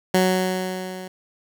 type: tone with level ramp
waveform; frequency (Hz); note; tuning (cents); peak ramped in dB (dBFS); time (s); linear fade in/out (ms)
15% pulse; 185.4; F#3; +4; -8 to -27; 0.14-1.08; 5
effects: none